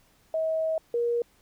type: tone pair in turn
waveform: sine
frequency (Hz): 640 / 473.5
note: D#5 / A#4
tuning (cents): +49 / +27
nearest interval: perfect fourth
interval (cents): 522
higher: first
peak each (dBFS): -24 / -23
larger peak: second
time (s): 0.34-0.78 / 0.94-1.22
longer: first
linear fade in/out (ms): 2
effects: pink hiss -63 dBFS RMS until 1.41 s